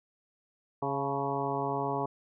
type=harmonic tone with a mistuned harmonic; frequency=138.59 Hz; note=C#3; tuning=in tune; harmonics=1 / 2 / 3 / 4 / 5 / 6 / 7 / 8; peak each=-38 / -38 / -35 / -41 / -36 / -36 / -37 / -39 dBFS; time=0.82-2.06 s; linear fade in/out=5 ms; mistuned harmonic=6; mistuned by=+54 cents; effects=none